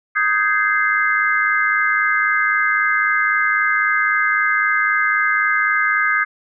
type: chord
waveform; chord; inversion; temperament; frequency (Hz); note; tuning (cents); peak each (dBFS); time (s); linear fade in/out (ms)
sine; Ab major seventh; second; just; 1245.9 / 1557.4 / 1661.2 / 2077; Eb6 / G6 / Ab6 / C7; +2 / -12 / 0 / -13; -20; 0.15-6.25; 20
effects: none